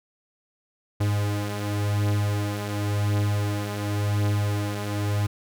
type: beating tone pair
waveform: 45% pulse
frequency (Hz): 102.4 / 103.32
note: G#2 / G#2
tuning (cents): -24 / -8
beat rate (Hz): 0.92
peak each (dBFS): -29 / -24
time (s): 1-5.27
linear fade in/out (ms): 10
effects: none